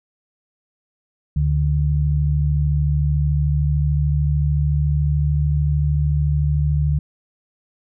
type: tone pair together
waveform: sine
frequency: 73.42 / 146.95 Hz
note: D2 / D3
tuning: 0 / +1 cents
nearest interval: octave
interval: 1201 cents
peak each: -18 dBFS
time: 1.36-6.99 s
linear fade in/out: 5 ms
effects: none